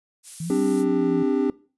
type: noise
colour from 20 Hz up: violet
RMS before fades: -34 dBFS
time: 0.23-0.85 s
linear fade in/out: 50 ms
type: linear two-way sweep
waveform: sine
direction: up then down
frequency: 157.1 to 196 to 168.9 Hz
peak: -27 dBFS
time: 0.4-1.23 s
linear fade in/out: 5 ms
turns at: 0.59 s
type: chord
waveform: triangle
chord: C suspended second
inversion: none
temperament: equal with one note detuned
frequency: 261.6 / 293.7 / 397 Hz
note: C4 / D4 / G4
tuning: 0 / 0 / +22 cents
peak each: -21 / -21 / -22 dBFS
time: 0.5-1.5 s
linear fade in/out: 2 ms
effects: noise-tail reverb RT60 0.4 s tail -22 dB re dry + resampled to 24000 Hz